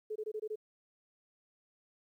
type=tone bursts; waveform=sine; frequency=430 Hz; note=A4; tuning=40 cents flat; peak=-35 dBFS; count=6; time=0.1-0.558 s; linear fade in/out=10 ms; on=58 ms; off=22 ms; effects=12-bit